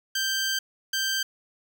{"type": "tone bursts at uneven times", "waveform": "15% pulse", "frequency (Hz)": 1568, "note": "G6", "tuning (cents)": 0, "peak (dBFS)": -18, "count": 2, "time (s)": [[0.15, 0.59], [0.93, 1.23]], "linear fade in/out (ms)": 5, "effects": []}